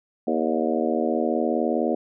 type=harmonic tone with a mistuned harmonic; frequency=79.5 Hz; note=D#2; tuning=38 cents sharp; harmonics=3 / 4 / 5 / 6 / 7 / 8 / 9; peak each=-26 / -27 / -28 / -29 / -29 / -30 / -31 dBFS; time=0.27-1.95 s; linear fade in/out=5 ms; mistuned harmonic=8; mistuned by=-41 cents; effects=none